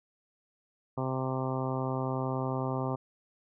harmonic tone, 130.81 Hz, C3, in tune, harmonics 1 / 2 / 3 / 4 / 5 / 6 / 7 / 8 / 9, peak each -33 / -36 / -38 / -39 / -40 / -41 / -41 / -42 / -43 dBFS, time 0.97-2.96 s, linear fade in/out 10 ms, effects none

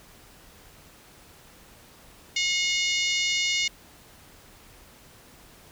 harmonic tone, 721 Hz, F#5, 45 cents flat, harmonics 3 / 4 / 5 / 6 / 7 / 8 / 9 / 10, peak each -27 / -29 / -31 / -33 / -34 / -35 / -36 / -37 dBFS, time 2.36-3.68 s, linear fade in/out 5 ms, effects pink hiss -52 dBFS RMS until 5.71 s

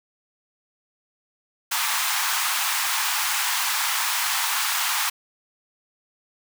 pink high-pass noise, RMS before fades -24 dBFS, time 1.71-5.1 s, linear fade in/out 10 ms, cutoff 840 Hz, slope 48 dB/octave, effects none

